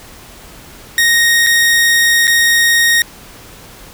sawtooth tone with dropouts, 1864.7 Hz, A#6, in tune, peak -5 dBFS, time 0.98-3.02 s, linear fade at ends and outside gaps 1 ms, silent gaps 1.465-1.469 / 2.271-2.277 s, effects pink hiss -37 dBFS RMS until 3.93 s

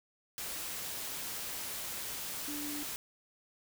sine tone in noise, 294.1 Hz, D4, 3 cents sharp, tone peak -40 dBFS, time 2.48-2.83 s, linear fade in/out 0 ms, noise white, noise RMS -40 dBFS, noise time 0.38-2.96 s, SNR -3 dB, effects none

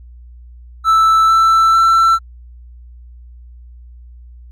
triangle tone with pitch steps, 1318.5 / 1329.2 / 1340 Hz, E6 / E6 / E6, 0 / +14 / +28 cents, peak -6 dBFS, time 0.84-2.19 s, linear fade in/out 50 ms, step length 450 ms, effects added 60 Hz sine -35 dBFS peak until 4.51 s + Opus 48 kbps

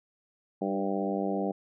harmonic tone with a mistuned harmonic, 98 Hz, G2, in tune, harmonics 2 / 3 / 4 / 5 / 6 / 7 / 8, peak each -32 / -34 / -35 / -36 / -37 / -37 / -38 dBFS, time 0.61-1.52 s, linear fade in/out 10 ms, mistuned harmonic 3, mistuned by +19 cents, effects none

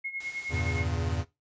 sine tone with tremolo, 2163 Hz, C#7, 43 cents flat, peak -30 dBFS, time 0.04-0.85 s, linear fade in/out 10 ms, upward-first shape sine, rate 9.6 Hz, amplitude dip 70%
white noise, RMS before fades -45 dBFS, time 0.2-0.8 s, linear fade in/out 5 ms
square chord, E diminished seventh, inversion none, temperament equal, 82.41 / 98 / 116.54 / 138.59 Hz, E2 / G2 / Bb2 / Db3, 0 / 0 / 0 / 0 cents, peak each -31 / -35 / -37 / -37 dBFS, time 0.49-1.25 s, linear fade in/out 50 ms
effects noise-tail reverb RT60 0.2 s tail -17 dB re dry + resampled to 16000 Hz

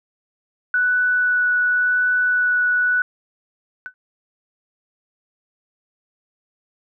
sine tone with vibrato, 1481 Hz, F#6, 1 cent sharp, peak -15 dBFS, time 0.74-3.02 s, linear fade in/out 2 ms, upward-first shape sine, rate 0.91 Hz, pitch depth 8 cents each way
sine tone with exponential decay, 1500 Hz, F#6, 23 cents sharp, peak -24 dBFS, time 3.86-3.94 s, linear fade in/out 0 ms, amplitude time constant 17 ms
effects none

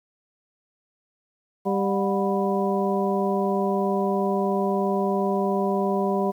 harmonic tone with a mistuned harmonic, 197 Hz, G3, 9 cents sharp, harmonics 1 / 2 / 3 / 4 / 5, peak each -25 / -25 / -29 / -29 / -30 dBFS, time 1.65-6.32 s, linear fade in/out 20 ms, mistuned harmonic 4, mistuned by -130 cents, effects 9-bit

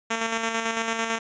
5% pulse tone with tremolo, 226.7 Hz, A#3, 48 cents flat, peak -12 dBFS, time 0.1-1.19 s, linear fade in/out 10 ms, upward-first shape square, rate 9 Hz, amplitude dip 40%, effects resampled to 16000 Hz

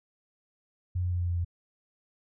sine tone with pitch steps, 90.1 / 89.32 / 88.55 / 87.79 / 87.03 / 86.28 Hz, F#2 / F2 / F2 / F2 / F2 / F2, -45 / +39 / +24 / +10 / -6 / -20 cents, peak -26 dBFS, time 0.95-1.448 s, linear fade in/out 10 ms, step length 83 ms, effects none

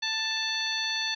harmonic tone with a mistuned harmonic, 883 Hz, A5, 6 cents sharp, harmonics 1 / 2 / 3 / 4 / 5 / 7, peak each -40 / -33 / -36 / -32 / -32 / -41 dBFS, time 0.02-1.15 s, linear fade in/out 10 ms, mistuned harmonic 7, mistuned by -61 cents, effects none

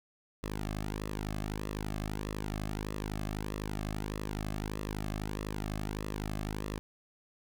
sawtooth tone with flanger, 51.91 Hz, G#1, in tune, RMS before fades -37 dBFS, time 0.43-6.79 s, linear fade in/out 0 ms, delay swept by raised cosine 1.3 to 2.14 ms, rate 1.6 Hz, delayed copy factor -0.7, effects none

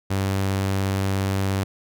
sawtooth tone, 97 Hz, G2, 18 cents flat, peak -17 dBFS, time 0.1-1.64 s, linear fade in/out 10 ms, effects none

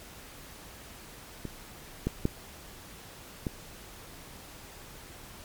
clicks, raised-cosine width 3 ms, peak -23 / -14 / -12 / -17 dBFS, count 4, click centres 1.453 / 2.07 / 2.254 / 3.468 s, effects pink hiss -48 dBFS RMS until 5.44 s + MP3 96 kbps

